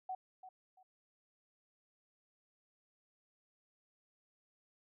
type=tone with echo; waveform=sine; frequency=749 Hz; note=F#5; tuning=21 cents sharp; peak=-38 dBFS; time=0.09-0.15 s; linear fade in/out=5 ms; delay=340 ms; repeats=2; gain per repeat=-12 dB; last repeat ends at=0.83 s; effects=none